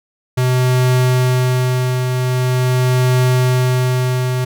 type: tone with tremolo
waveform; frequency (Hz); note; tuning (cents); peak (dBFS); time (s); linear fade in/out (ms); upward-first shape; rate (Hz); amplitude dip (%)
square; 126.9; B2; +47; -11; 0.37-4.45; 10; triangle; 0.44; 45
effects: none